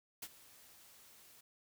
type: noise with ADSR envelope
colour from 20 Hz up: white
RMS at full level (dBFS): -43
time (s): 0.22-1.41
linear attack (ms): 8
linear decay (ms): 48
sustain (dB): -18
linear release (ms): 6
effects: none